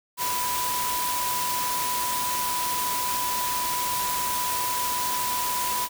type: tone in noise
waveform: sine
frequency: 987.8 Hz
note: B5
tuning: in tune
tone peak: -27 dBFS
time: 0.17-5.89 s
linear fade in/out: 50 ms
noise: white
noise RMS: -29 dBFS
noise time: 0.17-5.89 s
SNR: -1 dB
effects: none